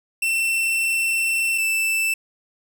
45% pulse tone pair in turn, 2689 / 2650 Hz, E7 / E7, +34 / +9 cents, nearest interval unison, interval 25 cents, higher first, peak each -19 dBFS, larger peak neither, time 0.22-1.58 / 1.58-2.14 s, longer first, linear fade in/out 5 ms, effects none

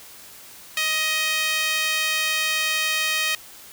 sawtooth tone with high-pass filter, 627 Hz, D#5, 13 cents sharp, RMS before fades -23 dBFS, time 0.77-3.35 s, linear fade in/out 2 ms, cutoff 2300 Hz, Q 1.8, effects white hiss -44 dBFS RMS until 3.72 s

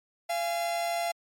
45% pulse tone pair together, 686 / 829 Hz, F5 / G#5, -31 / -3 cents, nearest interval minor third, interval 328 cents, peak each -28 / -37 dBFS, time 0.29-1.12 s, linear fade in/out 10 ms, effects MP3 64 kbps

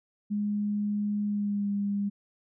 sine tone with pitch glide, 206.9 to 201.9 Hz, G#3 to G#3, -6 to -49 cents, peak -26 dBFS, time 0.3-2.1 s, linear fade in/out 20 ms, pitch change -43 cents, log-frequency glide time 1.25-1.7 s, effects none

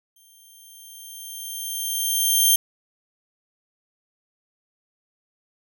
5% pulse tone with exponential growth, 3169 Hz, G7, 18 cents sharp, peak -5 dBFS, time 0.16-2.56 s, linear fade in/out 5 ms, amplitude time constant 520 ms, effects none

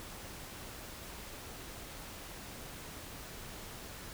silence, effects pink hiss -47 dBFS RMS until 4.13 s

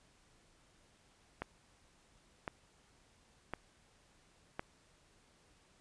click train, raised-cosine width 0.5 ms, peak -23 dBFS, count 4, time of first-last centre 1.42-4.595 s, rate 0.945 Hz, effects pink hiss -68 dBFS RMS until 5.8 s + resampled to 22050 Hz

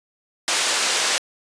white band-pass noise, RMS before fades -21 dBFS, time 0.48-1.18 s, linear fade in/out 0 ms, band 430 to 6900 Hz, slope 12 dB/octave, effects resampled to 22050 Hz

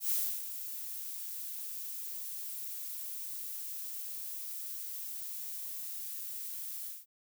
violet noise with ADSR envelope, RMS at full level -30 dBFS, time 0-7.06 s, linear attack 100 ms, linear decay 310 ms, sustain -11 dB, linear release 190 ms, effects none

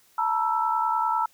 sine tone cluster, 885 / 955 / 1325 Hz, A5 / A#5 / E6, +10 / +42 / +9 cents, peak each -26 dBFS, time 0.18-1.26 s, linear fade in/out 5 ms, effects white hiss -60 dBFS RMS until 1.33 s

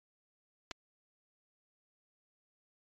clicks, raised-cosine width 0.2 ms, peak -23 dBFS, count 2, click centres 0.711 / 0.714 s, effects MP3 96 kbps

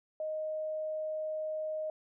sine tone, 622.3 Hz, D#5, in tune, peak -33 dBFS, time 0.2-1.9 s, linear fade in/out 2 ms, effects none

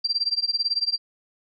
sine tone with tremolo, 4718 Hz, D8, 7 cents sharp, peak -18 dBFS, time 0.04-0.98 s, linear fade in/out 10 ms, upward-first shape sine, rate 18 Hz, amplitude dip 95%, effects none

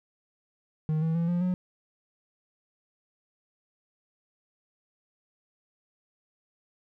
triangle tone with pitch steps, 155.7 / 161.84 / 168.23 / 174.87 / 181.77 Hz, D#3 / E3 / E3 / F3 / F#3, +2 / -32 / +36 / +3 / -30 cents, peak -22 dBFS, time 0.89-1.54 s, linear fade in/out 0 ms, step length 130 ms, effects none

